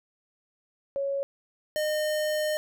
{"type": "tone pair in turn", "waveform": ["sine", "square"], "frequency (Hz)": [554.4, 610.8], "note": ["C#5", "D#5"], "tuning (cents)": [0, -32], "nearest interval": "major second", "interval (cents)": 168, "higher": "second", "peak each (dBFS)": -26, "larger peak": "neither", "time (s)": [[0.96, 1.23], [1.76, 2.57]], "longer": "second", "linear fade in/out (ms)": 0, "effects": []}